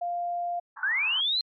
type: tone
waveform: sine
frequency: 698.5 Hz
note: F5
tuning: in tune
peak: -27 dBFS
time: 0.01-0.6 s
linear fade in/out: 10 ms
type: band-pass noise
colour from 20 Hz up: pink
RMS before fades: -42 dBFS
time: 0.76-1.21 s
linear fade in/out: 10 ms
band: 860 to 1700 Hz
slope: 96 dB/octave
type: linear sweep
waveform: sine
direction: up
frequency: 1454 to 4186 Hz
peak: -23 dBFS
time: 0.83-1.41 s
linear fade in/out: 2 ms
effects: MP3 32 kbps